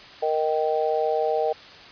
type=harmonic tone; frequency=155.56 Hz; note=D#3; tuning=in tune; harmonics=3 / 4 / 5; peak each=-24 / -25 / -26 dBFS; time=0.22-1.53 s; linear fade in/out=10 ms; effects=white hiss -44 dBFS RMS until 1.91 s + resampled to 11025 Hz

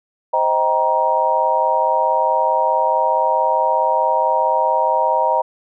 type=chord; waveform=sine; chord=C minor seventh; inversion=none; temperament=just; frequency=523.3 / 627.9 / 784.9 / 941.9 Hz; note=C5 / Eb5 / G5 / Bb5; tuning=0 / +16 / +2 / +18 cents; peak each=-22 / -20 / -22 / -16 dBFS; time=0.33-5.42 s; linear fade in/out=10 ms; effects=none

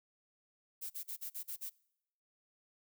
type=noise bursts; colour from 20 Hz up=violet; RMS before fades=-42 dBFS; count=7; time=0.81-1.7 s; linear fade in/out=20 ms; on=92 ms; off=41 ms; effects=noise-tail reverb RT60 0.8 s tail -24 dB re dry

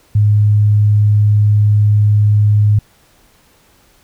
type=tone; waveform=sine; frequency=104.6 Hz; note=G#2; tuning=13 cents sharp; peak=-7 dBFS; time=0.15-2.79 s; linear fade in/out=5 ms; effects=pink hiss -51 dBFS RMS until 4.03 s

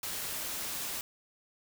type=noise; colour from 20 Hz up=white; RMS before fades=-37 dBFS; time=0.03-1.01 s; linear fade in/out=2 ms; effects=none

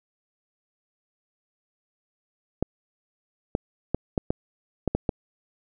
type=clicks; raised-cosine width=2 ms; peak=-9 dBFS; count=8; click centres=2.626 / 3.551 / 3.946 / 4.178 / 4.305 / 4.877 / 4.95 / 5.092 s; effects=none

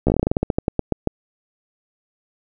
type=slowing click train; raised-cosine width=2 ms; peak=-4 dBFS; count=18; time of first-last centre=0.07-1.073 s; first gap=14 ms; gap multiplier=1.16; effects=none

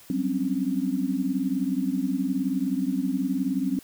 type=tone cluster; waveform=sine; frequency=184.1 / 195.9 / 261.3 / 280.3 Hz; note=F#3 / G3 / C4 / C#4; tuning=-8 / -1 / -2 / +19 cents; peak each=-32 / -31 / -26 / -29 dBFS; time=0.1-3.79 s; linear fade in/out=2 ms; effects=white hiss -51 dBFS RMS until 3.83 s

